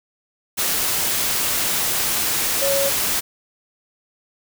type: tone in noise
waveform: sine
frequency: 554.4 Hz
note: C#5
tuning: in tune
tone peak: -19 dBFS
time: 2.61-2.9 s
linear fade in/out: 20 ms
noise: white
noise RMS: -21 dBFS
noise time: 0.57-3.21 s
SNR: -1 dB
effects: none